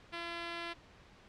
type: tone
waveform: 5% pulse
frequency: 340 Hz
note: F4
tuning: 46 cents flat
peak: -27 dBFS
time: 0.12-0.74 s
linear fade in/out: 20 ms
effects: pink hiss -59 dBFS RMS until 1.28 s + low-pass 4000 Hz 12 dB/octave